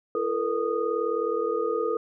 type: tone cluster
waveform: sine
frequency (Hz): 336.5 / 440.2 / 479.4 / 1236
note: E4 / A4 / A#4 / D#6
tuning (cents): +36 / +1 / +48 / -12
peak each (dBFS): -33 / -27 / -28 / -32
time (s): 0.15-1.97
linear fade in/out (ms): 2
effects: none